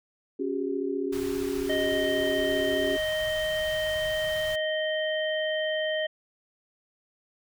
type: chord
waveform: sine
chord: C# suspended fourth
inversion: none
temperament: equal with one note detuned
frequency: 277.2 / 370 / 404.9 Hz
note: C#4 / F#4 / G#4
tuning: 0 / 0 / -44 cents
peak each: -31 dBFS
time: 0.39-2.97 s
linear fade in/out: 10 ms
type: band-stop noise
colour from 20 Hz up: pink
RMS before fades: -41 dBFS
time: 1.12-4.56 s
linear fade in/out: 10 ms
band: 160 to 790 Hz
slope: 24 dB/octave
type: harmonic tone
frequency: 622.3 Hz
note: D#5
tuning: in tune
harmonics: 1 / 3 / 5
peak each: -27 / -32 / -34 dBFS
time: 1.69-6.07 s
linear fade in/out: 10 ms
effects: none